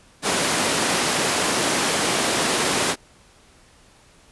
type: high-pass noise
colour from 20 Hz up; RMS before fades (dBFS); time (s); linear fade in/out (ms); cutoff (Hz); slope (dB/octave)
pink; -21; 0.22-2.96; 50; 240; 12
effects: pink hiss -53 dBFS RMS until 4.31 s + resampled to 24000 Hz